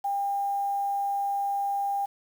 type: tone with quantisation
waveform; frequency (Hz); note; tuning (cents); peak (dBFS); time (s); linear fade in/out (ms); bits
sine; 800; G5; +35; -25; 0.04-2.06; 10; 8
effects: none